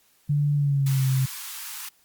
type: tone with pitch glide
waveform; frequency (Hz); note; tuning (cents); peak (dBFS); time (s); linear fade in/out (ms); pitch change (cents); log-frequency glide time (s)
sine; 145.6 to 131.98; D3 to C3; -15 to +15; -19; 0.29-1.26; 10; -170; 0.55-1.05
type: high-pass noise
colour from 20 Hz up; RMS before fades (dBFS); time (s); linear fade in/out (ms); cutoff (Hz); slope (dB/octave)
white; -36; 0.86-1.89; 5; 850; 96
effects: white hiss -62 dBFS RMS until 2.04 s + Opus 48 kbps